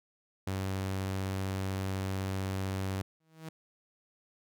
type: tone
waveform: sawtooth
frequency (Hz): 95.8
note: G2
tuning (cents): -39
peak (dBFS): -28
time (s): 0.47-3.02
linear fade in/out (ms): 5
type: tone with exponential growth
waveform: sawtooth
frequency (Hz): 159.9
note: D#3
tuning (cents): +48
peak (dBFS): -34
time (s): 3.2-3.49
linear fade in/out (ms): 5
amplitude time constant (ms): 63
effects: none